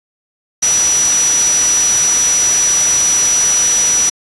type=tone in noise; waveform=sine; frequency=5880 Hz; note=F#8; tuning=12 cents flat; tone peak=-10 dBFS; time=0.62-4.1 s; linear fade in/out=10 ms; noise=white; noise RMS=-18 dBFS; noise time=0.62-4.1 s; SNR=+5 dB; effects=resampled to 24000 Hz